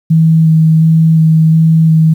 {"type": "tone with vibrato", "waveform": "sine", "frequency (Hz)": 160.4, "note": "E3", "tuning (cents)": -47, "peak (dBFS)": -4, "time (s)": [0.1, 2.14], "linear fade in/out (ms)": 10, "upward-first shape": "square", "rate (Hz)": 1.4, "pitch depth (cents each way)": 10, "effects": ["7-bit"]}